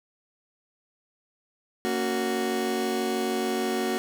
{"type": "chord", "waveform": "30% pulse", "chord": "F# major", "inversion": "first", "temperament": "just", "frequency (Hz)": [231.2, 277.5, 370], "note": ["A#3", "C#4", "F#4"], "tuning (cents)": [-14, 2, 0], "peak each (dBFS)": [-27, -31, -25], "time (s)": [1.85, 3.98], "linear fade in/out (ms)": 0, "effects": []}